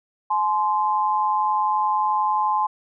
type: tone pair together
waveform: sine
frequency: 852 / 1040.7 Hz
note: G#5 / C6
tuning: +44 / -10 cents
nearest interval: minor third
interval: 346 cents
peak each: -21 dBFS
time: 0.3-2.67 s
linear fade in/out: 10 ms
effects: none